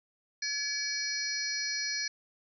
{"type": "tone cluster", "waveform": "sine", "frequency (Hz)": [1704, 2281, 4328, 5060, 5740], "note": ["G#6", "C#7", "C#8", "D#8", "F8"], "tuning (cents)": [44, 49, -42, 28, 47], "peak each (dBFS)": [-38, -40, -36, -37, -37], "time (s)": [0.42, 2.08], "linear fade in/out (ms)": 5, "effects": []}